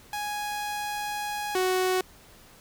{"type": "tone pair in turn", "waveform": "sawtooth", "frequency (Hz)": [830.6, 370.7], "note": ["G#5", "F#4"], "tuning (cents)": [0, 3], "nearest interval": "octave + major second", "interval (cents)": 1397, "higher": "first", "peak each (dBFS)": [-26, -19], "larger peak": "second", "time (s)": [[0.13, 1.55], [1.55, 2.01]], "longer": "first", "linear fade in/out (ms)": 2, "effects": ["pink hiss -53 dBFS RMS until 2.6 s"]}